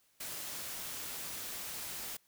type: noise with ADSR envelope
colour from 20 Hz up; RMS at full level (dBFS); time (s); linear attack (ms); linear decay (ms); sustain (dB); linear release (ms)
white; -40; 0.2-2.17; 9; 4; -2; 7
effects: white hiss -71 dBFS RMS until 2.27 s